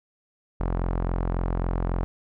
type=tone with low-pass filter; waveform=sawtooth; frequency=43.65 Hz; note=F1; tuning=in tune; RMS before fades=-26 dBFS; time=0.6-2.04 s; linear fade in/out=0 ms; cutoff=1100 Hz; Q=1.2; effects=none